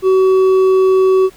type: tone with hard clipping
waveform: triangle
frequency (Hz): 377.8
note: F#4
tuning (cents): +36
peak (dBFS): -9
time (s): 0.02-1.3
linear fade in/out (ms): 50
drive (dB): 8
effects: pink hiss -44 dBFS RMS until 1.36 s